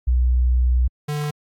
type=tone pair in turn; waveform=sine / square; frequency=61.9 / 148.21 Hz; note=B1 / D3; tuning=+5 / +16 cents; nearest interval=octave + minor third; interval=1511 cents; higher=second; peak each=-14 / -23 dBFS; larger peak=first; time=0.07-0.88 / 1.08-1.31 s; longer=first; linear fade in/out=10 ms; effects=AAC 48 kbps